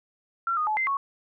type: tone with pitch steps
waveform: sine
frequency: 1362 / 1234 / 858 / 2077 / 1106 Hz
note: F6 / D#6 / A5 / C7 / C#6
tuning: -44 / -15 / -44 / -13 / -4 cents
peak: -23 dBFS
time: 0.47-0.97 s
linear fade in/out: 2 ms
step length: 100 ms
effects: none